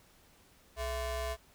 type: ring-modulated tone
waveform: 35% pulse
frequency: 364.6 Hz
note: F#4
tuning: 25 cents flat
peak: -29 dBFS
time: 0.76-1.37 s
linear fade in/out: 50 ms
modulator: 301 Hz
effects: pink hiss -63 dBFS RMS until 1.54 s